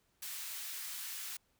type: high-pass noise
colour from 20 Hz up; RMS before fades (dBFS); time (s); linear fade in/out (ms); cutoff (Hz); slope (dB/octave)
white; -43; 0.22-1.37; 5; 1400; 12
effects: pink hiss -75 dBFS RMS until 1.59 s